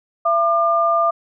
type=tone pair together; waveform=sine; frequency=673.5 / 1200 Hz; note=E5 / D6; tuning=+37 / +37 cents; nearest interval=minor seventh; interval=1000 cents; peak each=-17 / -16 dBFS; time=0.25-1.11 s; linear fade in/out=10 ms; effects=none